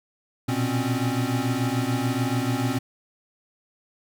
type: tone cluster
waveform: square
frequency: 117 / 123.9 / 255.7 / 274.1 Hz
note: A#2 / B2 / C4 / C#4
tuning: +7 / +6 / -40 / -19 cents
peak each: -29 dBFS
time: 0.48-2.79 s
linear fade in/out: 10 ms
effects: none